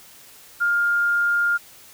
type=tone; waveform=sine; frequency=1408 Hz; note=F6; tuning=14 cents sharp; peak=-17 dBFS; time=0.6-1.58 s; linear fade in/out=20 ms; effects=white hiss -47 dBFS RMS until 1.93 s